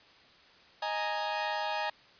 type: chord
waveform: sawtooth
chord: D# suspended fourth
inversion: none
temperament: equal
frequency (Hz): 622.3 / 830.6 / 932.3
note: D#5 / G#5 / A#5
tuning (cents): 0 / 0 / 0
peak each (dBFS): -33 / -30 / -32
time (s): 0.82-1.9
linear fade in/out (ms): 5
effects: white hiss -58 dBFS RMS until 2.19 s + resampled to 11025 Hz